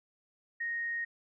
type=tone; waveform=sine; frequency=1864.7 Hz; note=A#6; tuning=in tune; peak=-32 dBFS; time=0.6-1.05 s; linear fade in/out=10 ms; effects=none